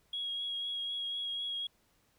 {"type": "tone with vibrato", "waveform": "triangle", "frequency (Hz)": 3306, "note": "G#7", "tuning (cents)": -9, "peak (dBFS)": -31, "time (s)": [0.13, 1.67], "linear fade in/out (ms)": 5, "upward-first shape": "triangle", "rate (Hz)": 4, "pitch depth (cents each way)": 20, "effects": ["tanh soft clip ceiling -32 dBFS", "pink hiss -71 dBFS RMS until 2.18 s"]}